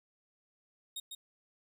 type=tone with echo; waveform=sawtooth; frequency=3729 Hz; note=A#7; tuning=in tune; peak=-35 dBFS; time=0.96-1 s; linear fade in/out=5 ms; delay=150 ms; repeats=1; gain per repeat=-4 dB; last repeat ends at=1.15 s; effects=none